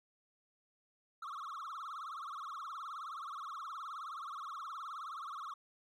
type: tone with vibrato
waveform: triangle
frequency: 1218 Hz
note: D#6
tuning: 37 cents flat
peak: -40 dBFS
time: 1.22-5.54 s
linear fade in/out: 5 ms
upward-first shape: triangle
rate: 19 Hz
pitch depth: 240 cents each way
effects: none